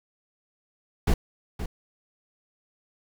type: noise with echo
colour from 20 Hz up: brown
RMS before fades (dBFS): -20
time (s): 1.07-1.14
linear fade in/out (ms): 5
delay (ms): 520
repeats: 1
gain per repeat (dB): -11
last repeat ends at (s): 1.66
effects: none